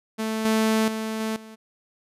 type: tone with level steps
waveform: sawtooth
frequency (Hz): 220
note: A3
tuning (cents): 0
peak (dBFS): -21 / -15 / -23 / -21 / -37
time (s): 0.18-1.56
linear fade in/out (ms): 20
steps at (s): 0.45 / 0.88 / 1.2 / 1.36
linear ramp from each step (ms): 2
effects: resampled to 32000 Hz